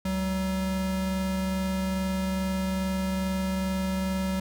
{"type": "tone pair together", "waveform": "square", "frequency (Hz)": [70.56, 189.3], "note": ["C#2", "F#3"], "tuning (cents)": [31, 40], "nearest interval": "octave + perfect fourth", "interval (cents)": 1709, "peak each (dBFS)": [-36, -27], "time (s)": [0.05, 4.4], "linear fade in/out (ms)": 5, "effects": []}